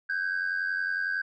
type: tone pair together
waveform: sine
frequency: 1529 / 1619.9 Hz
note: G6 / G#6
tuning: -44 / -44 cents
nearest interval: minor second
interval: 100 cents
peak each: -28 dBFS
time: 0.09-1.22 s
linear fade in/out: 10 ms
effects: tanh soft clip ceiling -23 dBFS